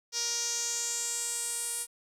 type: tone with band-pass filter sweep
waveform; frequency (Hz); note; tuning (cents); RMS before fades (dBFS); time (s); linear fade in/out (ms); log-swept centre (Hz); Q
sawtooth; 471.1; A#4; +18; -33; 0.12-1.87; 50; 5600 to 9600; 4.5
effects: 10-bit